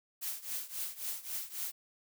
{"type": "noise with tremolo", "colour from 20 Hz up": "blue", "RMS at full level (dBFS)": -36, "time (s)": [0.21, 1.72], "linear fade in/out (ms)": 20, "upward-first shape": "triangle", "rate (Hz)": 3.7, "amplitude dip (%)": 90, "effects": []}